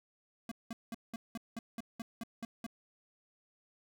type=tone bursts; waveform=square; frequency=228.7 Hz; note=A#3; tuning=33 cents flat; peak=-39 dBFS; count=11; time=0.49-2.665 s; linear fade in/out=2 ms; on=25 ms; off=190 ms; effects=none